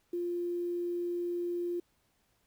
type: tone with quantisation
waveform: sine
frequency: 349.1 Hz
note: F4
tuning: 1 cent flat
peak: -31 dBFS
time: 0.13-1.8 s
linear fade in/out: 5 ms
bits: 10
effects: pink hiss -73 dBFS RMS until 2.46 s